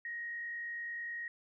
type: tone with frequency modulation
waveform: sine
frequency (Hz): 1880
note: A#6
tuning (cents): +14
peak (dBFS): -38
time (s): 0.05-1.28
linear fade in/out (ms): 2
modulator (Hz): 49.1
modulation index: 0.41
effects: none